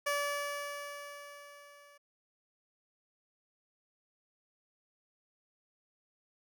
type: tone with level ramp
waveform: 15% pulse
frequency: 576 Hz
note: D5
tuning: 34 cents flat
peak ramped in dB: -23 to -51 dBFS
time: 0.06-1.98 s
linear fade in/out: 10 ms
effects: none